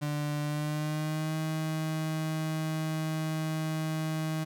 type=tone with pitch glide; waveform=35% pulse; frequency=147.9 to 157.6 Hz; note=D3 to D#3; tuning=+13 to +23 cents; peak=-28 dBFS; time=0.01-4.45 s; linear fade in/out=20 ms; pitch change=+110 cents; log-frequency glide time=0.43-1.36 s; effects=none